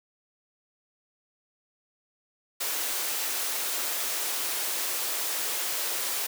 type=high-pass noise; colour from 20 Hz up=white; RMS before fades=-30 dBFS; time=2.6-6.27 s; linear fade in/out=10 ms; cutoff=320 Hz; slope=24 dB/octave; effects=none